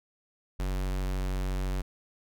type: tone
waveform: square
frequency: 46.87 Hz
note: F#1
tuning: 23 cents sharp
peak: -29 dBFS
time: 0.59-1.82 s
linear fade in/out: 10 ms
effects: none